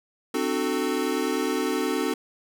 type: chord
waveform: square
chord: D dominant seventh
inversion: third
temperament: equal with one note detuned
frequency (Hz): 261.6 / 301.1 / 370 / 440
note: C4 / D4 / F#4 / A4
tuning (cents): 0 / +43 / 0 / 0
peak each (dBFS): -30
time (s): 0.34-2.14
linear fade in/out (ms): 5
effects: none